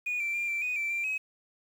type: tone with pitch steps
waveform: sine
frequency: 2458 / 2345 / 2389 / 2345 / 2485 / 2336 / 2364 / 2547 Hz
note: D#7 / D7 / D7 / D7 / D#7 / D7 / D7 / D#7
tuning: -22 / -3 / +29 / -3 / -3 / -10 / +11 / +40 cents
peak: -27 dBFS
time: 0.06-1.18 s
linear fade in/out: 10 ms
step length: 140 ms
effects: tanh soft clip ceiling -25 dBFS + 9-bit